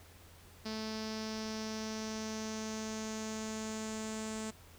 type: tone with low-pass filter sweep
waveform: sawtooth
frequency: 218.7 Hz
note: A3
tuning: 10 cents flat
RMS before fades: -40 dBFS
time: 0.65-4.51 s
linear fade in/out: 10 ms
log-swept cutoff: 5000 to 7600 Hz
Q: 4.7
effects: added 86 Hz sine -58 dBFS peak until 4.78 s + pink hiss -59 dBFS RMS until 4.78 s